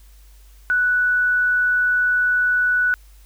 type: tone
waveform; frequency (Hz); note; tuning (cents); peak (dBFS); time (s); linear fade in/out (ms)
sine; 1480; F#6; 0; -15; 0.7-2.94; 0
effects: added 50 Hz sine -44 dBFS peak until 3.25 s + white hiss -56 dBFS RMS until 3.25 s